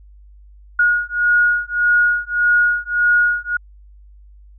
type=beating tone pair; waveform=sine; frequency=1442 / 1443.7 Hz; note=F#6 / F#6; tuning=-45 / -43 cents; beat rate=1.7 Hz; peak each=-16 dBFS; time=0.79-3.57 s; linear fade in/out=5 ms; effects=added 50 Hz sine -41 dBFS peak until 4.58 s